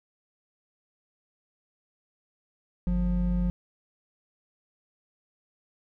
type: tone pair together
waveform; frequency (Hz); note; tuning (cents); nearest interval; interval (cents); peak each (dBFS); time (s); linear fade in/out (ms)
triangle; 49.81 / 177.5; G1 / F3; +28 / +28; octave + minor seventh; 2200; -24; 2.87-3.5; 0
effects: none